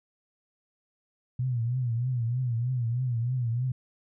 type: tone with vibrato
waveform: sine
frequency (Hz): 121.7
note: B2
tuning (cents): -25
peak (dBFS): -25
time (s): 1.39-3.72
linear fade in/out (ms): 5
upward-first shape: triangle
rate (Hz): 3.2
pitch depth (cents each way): 130
effects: none